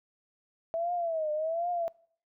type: tone with vibrato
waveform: sine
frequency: 654 Hz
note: E5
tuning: 14 cents flat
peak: -28 dBFS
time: 0.74-1.88 s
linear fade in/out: 0 ms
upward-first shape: triangle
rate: 1.3 Hz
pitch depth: 150 cents each way
effects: noise-tail reverb RT60 0.6 s tail -25 dB re dry